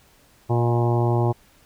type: harmonic tone with a mistuned harmonic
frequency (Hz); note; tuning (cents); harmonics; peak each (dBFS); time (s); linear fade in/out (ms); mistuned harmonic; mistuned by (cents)
118.6; A#2; +30; 1 / 2 / 3 / 4 / 5 / 6 / 7 / 8 / 9; -19 / -31 / -24 / -33 / -31 / -32 / -29 / -34 / -37; 0.49-1.33; 20; 5; +34
effects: pink hiss -56 dBFS RMS until 1.65 s